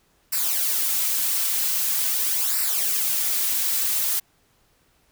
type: noise with flanger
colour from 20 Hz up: blue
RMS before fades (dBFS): -23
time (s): 0.32-4.2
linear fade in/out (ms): 10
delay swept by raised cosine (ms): 0.3 to 4.8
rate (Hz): 0.44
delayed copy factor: -0.65
effects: pink hiss -63 dBFS RMS until 5.11 s